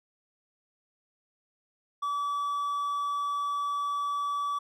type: tone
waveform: triangle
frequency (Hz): 1149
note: D6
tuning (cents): -38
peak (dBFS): -26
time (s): 2.02-4.59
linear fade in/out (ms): 10
effects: none